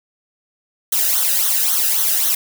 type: noise with flanger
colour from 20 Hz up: blue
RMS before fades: -17 dBFS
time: 0.92-2.35 s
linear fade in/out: 5 ms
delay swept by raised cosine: 0.4 to 0.93 ms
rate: 3.7 Hz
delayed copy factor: -0.75
effects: none